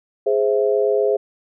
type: chord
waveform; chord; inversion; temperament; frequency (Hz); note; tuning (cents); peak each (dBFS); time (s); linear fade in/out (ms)
sine; Ab augmented; none; equal; 415.3 / 523.3 / 659.3; Ab4 / C5 / E5; 0 / 0 / 0; -17 / -20 / -23; 0.26-1.17; 10
effects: none